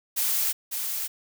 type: noise with echo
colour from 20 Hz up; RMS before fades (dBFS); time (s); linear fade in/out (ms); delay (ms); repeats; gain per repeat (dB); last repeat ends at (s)
blue; -25; 0.16-0.53; 20; 550; 1; -5; 1.08
effects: none